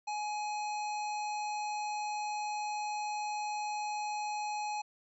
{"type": "harmonic tone with a mistuned harmonic", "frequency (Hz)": 840, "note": "G#5", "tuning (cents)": 19, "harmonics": [1, 3, 5, 7, 9], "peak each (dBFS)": [-34, -44, -48, -51, -53], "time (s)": [0.07, 4.82], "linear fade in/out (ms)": 10, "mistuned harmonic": 9, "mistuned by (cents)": -48, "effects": []}